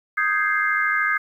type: chord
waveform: sine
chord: Ab major seventh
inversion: second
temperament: equal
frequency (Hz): 1244.5 / 1568 / 1661.2 / 2093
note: Eb6 / G6 / Ab6 / C7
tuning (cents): 0 / 0 / 0 / 0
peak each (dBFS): -24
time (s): 0.17-1.18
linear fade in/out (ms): 10
effects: 9-bit